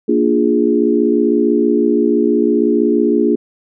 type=chord; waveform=sine; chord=Bb dominant seventh; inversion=none; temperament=equal; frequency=233.1 / 293.7 / 349.2 / 415.3 Hz; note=Bb3 / D4 / F4 / Ab4; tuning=0 / 0 / 0 / 0 cents; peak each=-16 dBFS; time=0.08-3.36 s; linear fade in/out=10 ms; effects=none